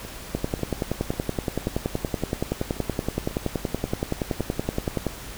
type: two click trains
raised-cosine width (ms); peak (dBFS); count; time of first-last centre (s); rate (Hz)
2; -24 / -10; 9 / 51; 0.05-4.398 / 0.35-5.067; 1.84 / 10.6
effects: added 50 Hz sine -44 dBFS peak until 5.37 s + pink hiss -39 dBFS RMS until 5.37 s